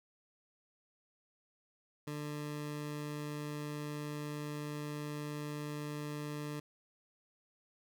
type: tone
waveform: 20% pulse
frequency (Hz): 148.4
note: D3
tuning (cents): +18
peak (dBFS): -34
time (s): 2.07-6.6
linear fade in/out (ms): 5
effects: none